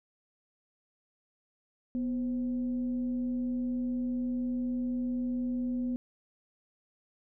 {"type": "tone with frequency modulation", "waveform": "sine", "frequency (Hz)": 246.9, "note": "B3", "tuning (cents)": 0, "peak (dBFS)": -29, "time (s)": [1.95, 5.96], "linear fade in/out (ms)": 0, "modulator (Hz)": 279, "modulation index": 0.24, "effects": []}